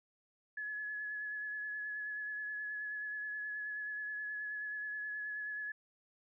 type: tone with vibrato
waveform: sine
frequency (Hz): 1700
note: G#6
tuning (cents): +40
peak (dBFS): -38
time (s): 0.57-5.72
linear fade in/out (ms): 5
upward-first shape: triangle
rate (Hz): 9.4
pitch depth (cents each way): 23
effects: none